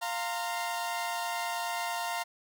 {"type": "chord", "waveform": "sawtooth", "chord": "F suspended fourth", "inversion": "none", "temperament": "equal with one note detuned", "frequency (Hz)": [698.5, 921.6, 1046.5], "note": ["F5", "Bb5", "C6"], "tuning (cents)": [0, -20, 0], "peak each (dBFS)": [-31, -31, -37], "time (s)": [0.01, 2.24], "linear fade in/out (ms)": 20, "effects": []}